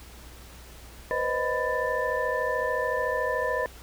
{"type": "tone cluster", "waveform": "sine", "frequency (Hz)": [489.3, 523, 619, 999, 1770], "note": ["B4", "C5", "D#5", "B5", "A6"], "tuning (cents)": [-16, -1, -9, 20, 10], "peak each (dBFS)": -31, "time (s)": [1.11, 3.66], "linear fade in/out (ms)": 0, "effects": ["added 60 Hz sine -47 dBFS peak until 3.82 s", "pink hiss -49 dBFS RMS until 3.82 s"]}